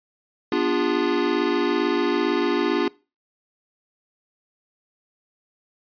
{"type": "chord", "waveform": "square", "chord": "B diminished seventh", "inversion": "none", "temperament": "equal with one note detuned", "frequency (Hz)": [246.9, 293.7, 349.2, 407], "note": ["B3", "D4", "F4", "Ab4"], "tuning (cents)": [0, 0, 0, -35], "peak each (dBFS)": [-29, -25, -24, -27], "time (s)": [0.52, 2.88], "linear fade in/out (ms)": 2, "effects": ["noise-tail reverb RT60 0.3 s tail -22 dB re dry", "resampled to 11025 Hz"]}